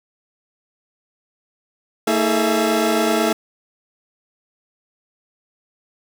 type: tone cluster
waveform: 30% pulse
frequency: 226.3 / 321.1 / 422.7 / 671 Hz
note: A3 / E4 / G#4 / E5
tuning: +49 / -45 / +31 / +31 cents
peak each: -19 dBFS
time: 2.07-3.33 s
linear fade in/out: 5 ms
effects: none